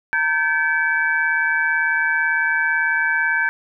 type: tone cluster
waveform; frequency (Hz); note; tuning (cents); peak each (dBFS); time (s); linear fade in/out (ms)
sine; 915 / 1552 / 1710 / 2292; A#5 / G6 / A6 / D7; -32 / -18 / -50 / -43; -27 / -18 / -23 / -27; 0.13-3.49; 0
effects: none